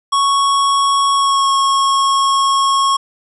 square tone with pitch glide, 1108.7 to 1094.1 Hz, C#6 to C#6, 0 to -23 cents, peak -12 dBFS, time 0.12-2.97 s, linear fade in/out 10 ms, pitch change -23 cents, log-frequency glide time 1.14-1.5 s, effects resampled to 24000 Hz + 8-bit

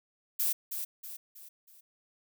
violet noise with echo, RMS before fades -29 dBFS, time 0.39-0.53 s, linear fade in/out 10 ms, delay 320 ms, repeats 4, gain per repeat -7 dB, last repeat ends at 1.81 s, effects none

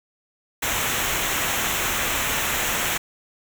pink noise with comb filter, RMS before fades -24 dBFS, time 0.62-2.98 s, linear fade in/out 10 ms, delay 0.21 ms, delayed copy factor -0.65, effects none

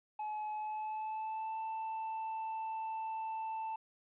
triangle tone with pitch glide, 852 to 885.6 Hz, G#5 to A5, +44 to +11 cents, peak -35 dBFS, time 0.19-3.76 s, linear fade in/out 5 ms, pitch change +67 cents, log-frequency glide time 0.52-1.59 s, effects resampled to 8000 Hz + 12-bit

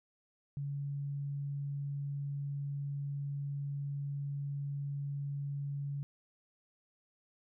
sine tone, 141.5 Hz, C#3, 36 cents sharp, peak -35 dBFS, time 0.57-6.03 s, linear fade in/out 0 ms, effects none

